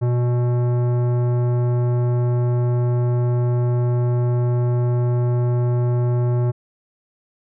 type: tone with tanh clipping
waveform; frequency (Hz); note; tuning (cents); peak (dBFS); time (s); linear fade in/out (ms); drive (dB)
sine; 121.9; B2; -22; -18; 0.01-6.52; 20; 15
effects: none